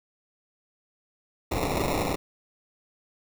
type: noise with sample-and-hold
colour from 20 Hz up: white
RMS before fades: -27 dBFS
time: 1.51-2.16 s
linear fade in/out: 10 ms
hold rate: 1575 Hz
effects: none